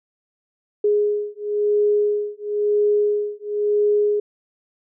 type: beating tone pair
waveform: sine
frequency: 415.3 / 416.28 Hz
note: G#4 / G#4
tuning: 0 / +4 cents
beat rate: 0.98 Hz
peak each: -20 dBFS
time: 0.84-4.2 s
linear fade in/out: 5 ms
effects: none